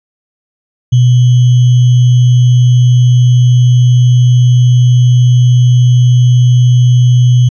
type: tone with sample-and-hold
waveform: sine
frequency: 123.47 Hz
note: B2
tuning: in tune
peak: -3 dBFS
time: 0.92-7.49 s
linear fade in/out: 10 ms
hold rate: 3150 Hz
effects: resampled to 16000 Hz